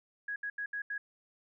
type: tone bursts at uneven times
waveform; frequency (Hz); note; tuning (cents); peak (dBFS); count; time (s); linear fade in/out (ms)
sine; 1661.2; G#6; 0; -34; 5; 0.28-0.36 / 0.43-0.5 / 0.58-0.66 / 0.73-0.82 / 0.9-0.98; 5
effects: none